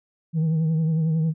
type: tone with vibrato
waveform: sine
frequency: 160 Hz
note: D#3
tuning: 49 cents sharp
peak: -16 dBFS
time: 0.33-1.34 s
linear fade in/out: 50 ms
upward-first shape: triangle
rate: 11 Hz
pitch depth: 59 cents each way
effects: tanh soft clip ceiling -18 dBFS